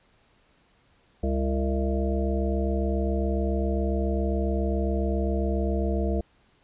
harmonic tone with a mistuned harmonic, 67.3 Hz, C2, 49 cents sharp, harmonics 1 / 3 / 5 / 7 / 9 / 10, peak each -25 / -30 / -32 / -33 / -35 / -35 dBFS, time 1.23-6.21 s, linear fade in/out 5 ms, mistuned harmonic 7, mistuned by -63 cents, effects pink hiss -63 dBFS RMS until 6.63 s + resampled to 8000 Hz

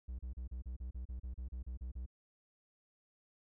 triangle tone bursts, 62 Hz, B1, 7 cents sharp, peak -38 dBFS, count 14, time 0.08-2.062 s, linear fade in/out 10 ms, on 110 ms, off 34 ms, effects none

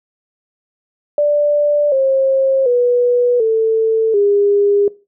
sine tone with pitch steps, 587.3 / 535.5 / 488.2 / 445.1 / 405.8 Hz, D5 / C5 / B4 / A4 / G#4, 0 / +40 / -20 / +20 / -40 cents, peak -10 dBFS, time 1.18-4.88 s, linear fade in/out 2 ms, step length 740 ms, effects noise-tail reverb RT60 0.3 s tail -20 dB re dry

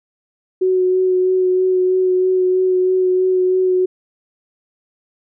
sine tone with vibrato, 370 Hz, F#4, in tune, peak -12 dBFS, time 0.61-3.86 s, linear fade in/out 10 ms, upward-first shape sine, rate 3.1 Hz, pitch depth 14 cents each way, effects none

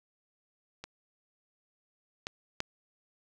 clicks, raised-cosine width 0.2 ms, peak -24 / -18 / -14 dBFS, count 3, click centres 0.84 / 2.269 / 2.604 s, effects none

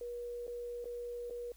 sine tone with dropouts, 480.5 Hz, B4, 48 cents flat, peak -39 dBFS, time 0.01-1.52 s, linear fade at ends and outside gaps 2 ms, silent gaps 0.468-0.478 / 0.844-0.855 / 1.299-1.307 s, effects added 50 Hz sine -59 dBFS peak until 1.56 s + white hiss -66 dBFS RMS until 1.56 s

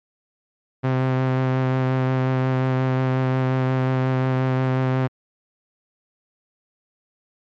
sawtooth tone with vibrato, 130 Hz, C3, 11 cents flat, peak -14 dBFS, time 0.83-5.08 s, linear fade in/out 20 ms, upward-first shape sine, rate 5.6 Hz, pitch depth 12 cents each way, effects low-pass 2000 Hz 12 dB/octave + MP3 64 kbps

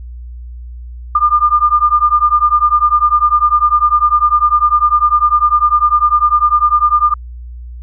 sine beating tone pair, 1200 / 1210 Hz, D6 / D#6, +37 / -49 cents, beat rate 10 Hz, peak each -11 dBFS, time 1.15-7.14 s, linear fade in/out 5 ms, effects added 60 Hz sine -26 dBFS peak until 7.82 s

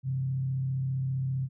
sine tone with frequency modulation, 132.1 Hz, C3, 17 cents sharp, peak -27 dBFS, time 0.03-1.49 s, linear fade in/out 50 ms, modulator 35.1 Hz, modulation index 0.32, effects none

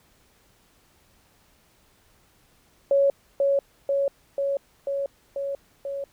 sine tone with echo, 556 Hz, C#5, 5 cents sharp, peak -16 dBFS, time 2.91-3.1 s, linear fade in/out 2 ms, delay 490 ms, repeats 6, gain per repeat -2 dB, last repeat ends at 6.04 s, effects pink hiss -61 dBFS RMS until 6.12 s

